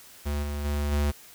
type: tone with level steps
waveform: square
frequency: 72.9 Hz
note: D2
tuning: 12 cents flat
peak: -27 / -30 / -26 / -23 dBFS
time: 0.25-1.12 s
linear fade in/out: 20 ms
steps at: 0.42 / 0.64 / 0.91 s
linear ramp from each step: 20 ms
effects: white hiss -50 dBFS RMS until 1.34 s